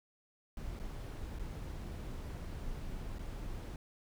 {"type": "noise with dropouts", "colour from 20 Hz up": "brown", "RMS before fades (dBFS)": -42, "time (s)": [0.57, 3.76], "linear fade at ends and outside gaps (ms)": 2, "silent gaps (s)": [[0.792, 0.797], [1.388, 1.394], [3.186, 3.191]], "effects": []}